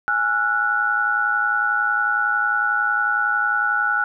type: tone cluster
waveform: sine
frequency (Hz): 828 / 1357 / 1468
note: G#5 / E6 / F#6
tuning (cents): -5 / +50 / -14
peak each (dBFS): -26 / -23 / -19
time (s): 0.08-4.04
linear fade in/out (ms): 0
effects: none